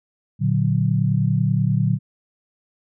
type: chord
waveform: sine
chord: Bb augmented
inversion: none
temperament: equal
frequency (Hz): 116.54 / 146.83 / 185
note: Bb2 / D3 / F#3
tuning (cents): 0 / 0 / 0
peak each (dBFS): -20 / -20 / -22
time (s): 0.39-1.99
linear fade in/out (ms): 50
effects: none